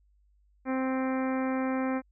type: harmonic tone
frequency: 261.6 Hz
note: C4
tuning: in tune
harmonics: 1 / 2 / 3 / 4 / 5 / 6 / 7 / 8 / 9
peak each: -28 / -34 / -38 / -40 / -42 / -44 / -45 / -46 / -47 dBFS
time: 0.65-2.02 s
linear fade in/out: 50 ms
effects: added 50 Hz sine -62 dBFS peak until 2.11 s